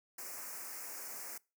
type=band-stop noise; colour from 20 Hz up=white; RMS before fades=-45 dBFS; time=0.18-1.38 s; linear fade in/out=5 ms; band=2400 to 5100 Hz; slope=48 dB/octave; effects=noise-tail reverb RT60 0.3 s tail -24 dB re dry + high-pass 300 Hz 12 dB/octave